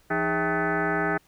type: tone with frequency modulation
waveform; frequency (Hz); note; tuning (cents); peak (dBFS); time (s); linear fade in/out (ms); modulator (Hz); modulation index
sine; 550; C#5; -14; -22; 0.1-1.18; 10; 240; 5.3
effects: pink hiss -61 dBFS RMS until 1.27 s